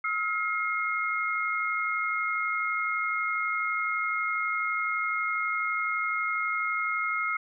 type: tone cluster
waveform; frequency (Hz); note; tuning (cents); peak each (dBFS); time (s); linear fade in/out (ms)
sine; 1286 / 1398 / 2145; E6 / F6 / C7; -43 / +1 / +42; -30 / -34 / -29; 0.04-7.37; 5
effects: none